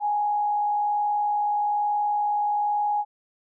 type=tone with frequency modulation; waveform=sine; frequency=830.6 Hz; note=G#5; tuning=in tune; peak=-21 dBFS; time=0-3.05 s; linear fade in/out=50 ms; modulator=61.1 Hz; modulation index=0.26; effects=none